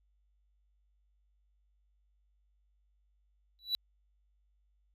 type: tone with exponential growth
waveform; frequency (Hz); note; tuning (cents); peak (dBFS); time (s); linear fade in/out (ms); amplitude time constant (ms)
triangle; 3944; B7; -3; -24; 3.59-3.75; 0; 33
effects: added 50 Hz sine -69 dBFS peak until 4.94 s